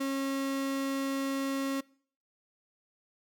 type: tone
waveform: 35% pulse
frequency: 272.2 Hz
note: C#4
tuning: 31 cents flat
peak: -28 dBFS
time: 0-1.81 s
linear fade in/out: 10 ms
effects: noise-tail reverb RT60 0.5 s tail -23 dB re dry